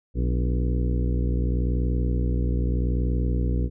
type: harmonic tone with a mistuned harmonic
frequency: 60.8 Hz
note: B1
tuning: 26 cents flat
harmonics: 1 / 2 / 3 / 4 / 5 / 6 / 7 / 8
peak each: -22 / -28 / -32 / -34 / -36 / -38 / -39 / -40 dBFS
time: 0.14-3.7 s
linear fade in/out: 50 ms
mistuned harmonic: 4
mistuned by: +91 cents
effects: none